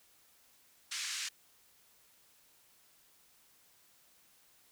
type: band-pass noise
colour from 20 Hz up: white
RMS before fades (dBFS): -39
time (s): 0.91-1.29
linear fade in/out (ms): 10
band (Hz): 1500 to 7400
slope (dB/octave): 24
effects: white hiss -66 dBFS RMS until 4.71 s

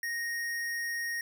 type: tone with hard clipping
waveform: sine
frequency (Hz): 1864.7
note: A#6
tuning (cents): 0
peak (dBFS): -33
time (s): 0.03-1.21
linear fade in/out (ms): 2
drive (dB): 17
effects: none

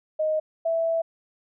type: tone pair in turn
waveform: sine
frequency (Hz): 622.3 / 659.3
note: D#5 / E5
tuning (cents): 0 / 0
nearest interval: minor second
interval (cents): 100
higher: second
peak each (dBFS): -21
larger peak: neither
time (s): 0.19-0.4 / 0.65-1.02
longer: second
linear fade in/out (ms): 10
effects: none

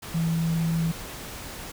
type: tone in noise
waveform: sine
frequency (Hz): 164.81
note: E3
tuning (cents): 0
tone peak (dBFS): -22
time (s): 0.14-0.92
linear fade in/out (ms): 10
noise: pink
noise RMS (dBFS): -38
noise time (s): 0.02-1.72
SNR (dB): +13
effects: none

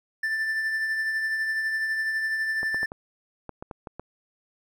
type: tone with tremolo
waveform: triangle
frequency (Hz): 1770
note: A6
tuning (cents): +10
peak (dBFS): -21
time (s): 0.23-2.86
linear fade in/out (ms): 5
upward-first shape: triangle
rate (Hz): 12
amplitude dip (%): 40
type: clicks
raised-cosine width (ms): 1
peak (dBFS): -22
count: 9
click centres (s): 2.631 / 2.745 / 2.831 / 2.919 / 3.493 / 3.625 / 3.712 / 3.872 / 3.996
effects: none

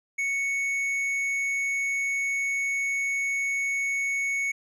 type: tone with tanh clipping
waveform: triangle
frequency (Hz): 2217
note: C#7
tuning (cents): 0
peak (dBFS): -26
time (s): 0.18-4.52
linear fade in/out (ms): 10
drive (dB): 11
effects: none

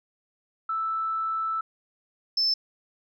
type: tone pair in turn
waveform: sine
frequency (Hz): 1318.5 / 5274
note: E6 / E8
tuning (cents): 0 / 0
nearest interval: 2 octaves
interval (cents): 2400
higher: second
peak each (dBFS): -25 / -20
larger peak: second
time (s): 0.69-1.61 / 2.37-2.54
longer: first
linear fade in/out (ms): 5
effects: tanh soft clip ceiling -16 dBFS

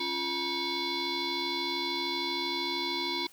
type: tone with frequency modulation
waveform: sine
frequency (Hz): 2210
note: C#7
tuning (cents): -6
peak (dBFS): -29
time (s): 0-3.27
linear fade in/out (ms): 5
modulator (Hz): 621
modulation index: 3.7
effects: white hiss -57 dBFS RMS until 3.32 s

